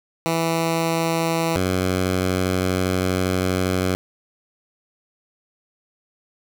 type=tone pair in turn; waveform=10% pulse; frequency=164.81 / 92.5 Hz; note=E3 / F#2; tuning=0 / 0 cents; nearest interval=minor seventh; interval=1000 cents; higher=first; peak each=-11 dBFS; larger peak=neither; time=0.26-1.56 / 1.56-3.95 s; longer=second; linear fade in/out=0 ms; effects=none